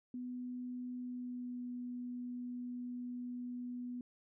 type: tone with pitch glide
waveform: sine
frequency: 248.5 to 245.9 Hz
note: B3 to B3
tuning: +11 to -7 cents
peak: -40 dBFS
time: 0.14-4.01 s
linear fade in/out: 2 ms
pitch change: -18 cents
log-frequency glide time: 0.98-1.66 s
effects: none